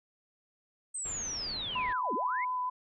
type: linear two-way sweep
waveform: sine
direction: down then up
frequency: 8372 to 207.7 to 2264 Hz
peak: -34 dBFS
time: 0.94-2.45 s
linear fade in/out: 10 ms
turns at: 2.14 s
type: low-pass noise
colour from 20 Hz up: pink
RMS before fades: -46 dBFS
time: 1.05-1.93 s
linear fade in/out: 5 ms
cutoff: 3800 Hz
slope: 48 dB/octave
type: tone with vibrato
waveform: sine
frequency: 1003 Hz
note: B5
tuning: 26 cents sharp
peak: -30 dBFS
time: 1.75-2.7 s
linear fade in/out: 10 ms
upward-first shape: sine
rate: 5.5 Hz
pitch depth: 10 cents each way
effects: none